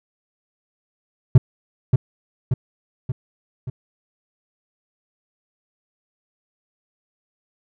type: tone with echo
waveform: triangle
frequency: 126.7 Hz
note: B2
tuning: 45 cents sharp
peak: -3 dBFS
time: 1.35-1.38 s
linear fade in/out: 5 ms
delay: 580 ms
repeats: 4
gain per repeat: -5 dB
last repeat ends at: 3.7 s
effects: none